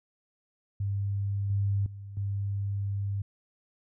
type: tone with level steps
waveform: sine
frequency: 99.8 Hz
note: G2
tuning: 32 cents sharp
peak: -27 / -24 / -39 / -28 dBFS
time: 0.8-3.22 s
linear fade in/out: 5 ms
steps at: 1.5 / 1.86 / 2.17 s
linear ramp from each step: 2 ms
effects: none